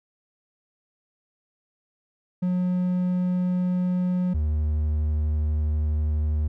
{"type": "tone pair in turn", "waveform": "triangle", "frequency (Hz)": [180.8, 76.02], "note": ["F#3", "D#2"], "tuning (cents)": [-40, -40], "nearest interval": "octave + minor third", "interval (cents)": 1500, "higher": "first", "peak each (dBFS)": -19, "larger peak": "neither", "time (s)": [[2.42, 4.34], [4.34, 6.48]], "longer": "second", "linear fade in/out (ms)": 10, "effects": []}